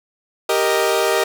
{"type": "chord", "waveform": "sawtooth", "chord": "Eb major", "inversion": "first", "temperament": "equal", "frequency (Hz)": [392, 466.2, 622.3], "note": ["G4", "Bb4", "Eb5"], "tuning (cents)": [0, 0, 0], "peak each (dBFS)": -16, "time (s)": [0.49, 1.24], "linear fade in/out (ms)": 5, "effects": []}